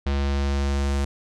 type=tone with low-pass filter sweep; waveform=square; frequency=69.7 Hz; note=C#2; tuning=10 cents sharp; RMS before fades=-23 dBFS; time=0.06-1.05 s; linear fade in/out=5 ms; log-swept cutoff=4100 to 8400 Hz; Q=1.2; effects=none